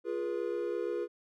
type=chord; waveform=triangle; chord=F diminished; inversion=none; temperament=equal with one note detuned; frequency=349.2 / 415.3 / 484 Hz; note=F4 / Ab4 / Cb5; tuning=0 / 0 / -35 cents; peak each=-34 dBFS; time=0.04-1.08 s; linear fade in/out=50 ms; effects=none